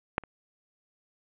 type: clicks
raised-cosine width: 0.5 ms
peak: -9 / -30 dBFS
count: 2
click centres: 0.181 / 0.237 s
effects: resampled to 8000 Hz + 8-bit